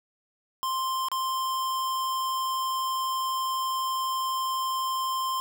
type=tone with dropouts; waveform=square; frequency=1048 Hz; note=C6; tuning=2 cents sharp; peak=-27 dBFS; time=0.63-5.4 s; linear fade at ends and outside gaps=0 ms; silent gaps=1.085-1.116 s; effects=none